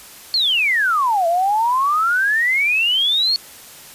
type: exponential two-way sweep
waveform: sine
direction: down then up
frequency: 4435 to 659 to 4435 Hz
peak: -14 dBFS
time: 0.34-3.36 s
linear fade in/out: 0 ms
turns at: 1.27 s
effects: white hiss -40 dBFS RMS until 3.94 s + resampled to 32000 Hz